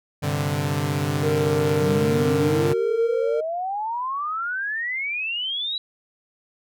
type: chord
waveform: sawtooth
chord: G suspended fourth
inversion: none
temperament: equal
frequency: 98 / 130.81 / 146.83 Hz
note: G2 / C3 / D3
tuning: 0 / 0 / 0 cents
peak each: -24 / -24 / -20 dBFS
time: 0.22-2.74 s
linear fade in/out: 20 ms
type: tone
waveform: triangle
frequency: 460.7 Hz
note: A#4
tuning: 20 cents flat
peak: -19 dBFS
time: 1.23-3.41 s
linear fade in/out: 10 ms
type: exponential sweep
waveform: sine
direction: up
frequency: 180 to 3947 Hz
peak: -24 dBFS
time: 1.82-5.78 s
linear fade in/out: 2 ms
effects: none